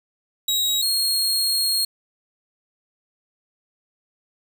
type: tone pair in turn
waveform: sawtooth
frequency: 3824 / 4266 Hz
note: A#7 / C8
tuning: +43 / +33 cents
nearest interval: major second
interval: 190 cents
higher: second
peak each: -16 dBFS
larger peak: neither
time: 0.48-0.82 / 0.82-1.85 s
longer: second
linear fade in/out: 5 ms
effects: 8-bit